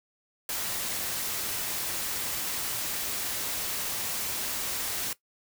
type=noise; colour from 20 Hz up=white; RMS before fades=-32 dBFS; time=0.49-5.13 s; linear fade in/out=2 ms; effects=noise-tail reverb RT60 0.1 s tail -17 dB re dry